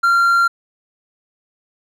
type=tone; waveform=triangle; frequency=1381 Hz; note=F6; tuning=20 cents flat; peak=-9 dBFS; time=0.03-0.48 s; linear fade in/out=10 ms; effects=none